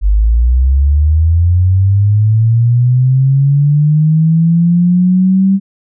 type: linear sweep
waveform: sine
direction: up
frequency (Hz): 48.22 to 196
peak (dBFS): -6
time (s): 0.01-5.6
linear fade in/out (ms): 50
effects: none